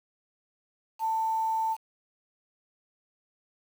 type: tone with quantisation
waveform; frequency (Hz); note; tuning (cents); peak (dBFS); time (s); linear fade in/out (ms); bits
sine; 890; A5; +20; -25; 0.99-1.77; 50; 8
effects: none